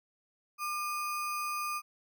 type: tone with sample-and-hold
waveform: sine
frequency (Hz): 1198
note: D6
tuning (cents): +34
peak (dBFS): -32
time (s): 0.58-1.82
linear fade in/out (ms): 50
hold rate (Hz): 3675
effects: none